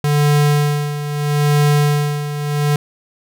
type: tone with tremolo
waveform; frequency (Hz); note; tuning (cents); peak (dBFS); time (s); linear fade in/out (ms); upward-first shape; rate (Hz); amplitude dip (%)
square; 146.83; D3; 0; -11; 0.04-2.76; 2; sine; 0.77; 70
effects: none